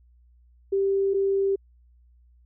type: tone pair in turn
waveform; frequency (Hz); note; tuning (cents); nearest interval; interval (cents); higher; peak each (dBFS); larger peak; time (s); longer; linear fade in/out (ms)
sine; 392 / 392; G4 / G4; 0 / 0; unison; 0; neither; -20; neither; 0.72-1.14 / 1.14-1.56; neither; 10
effects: added 60 Hz sine -54 dBFS peak until 2.45 s